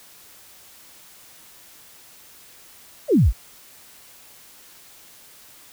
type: exponential sweep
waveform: sine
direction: down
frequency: 658 to 38.89 Hz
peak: -12 dBFS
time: 3.08-3.33 s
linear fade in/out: 50 ms
effects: white hiss -48 dBFS RMS until 5.72 s